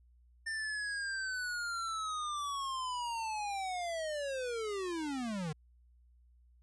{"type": "linear sweep", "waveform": "square", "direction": "down", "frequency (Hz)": [1800, 146.1], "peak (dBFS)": -36, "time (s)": [0.46, 5.53], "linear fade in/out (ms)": 10, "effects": ["added 60 Hz sine -61 dBFS peak until 6.62 s", "resampled to 22050 Hz"]}